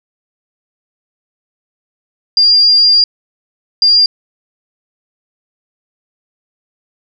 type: tone bursts at uneven times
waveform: sine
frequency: 4798 Hz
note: D8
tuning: 36 cents sharp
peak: -5 dBFS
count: 2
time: 2.37-3.04 / 3.82-4.06 s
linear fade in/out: 2 ms
effects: none